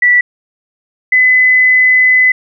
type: tone pair in turn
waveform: sine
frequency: 1961 / 2015 Hz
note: B6 / B6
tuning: -13 / +34 cents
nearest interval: unison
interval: 47 cents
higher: second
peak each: -5 dBFS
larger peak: neither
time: 0.02-0.21 / 1.12-2.32 s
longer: second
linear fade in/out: 5 ms
effects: none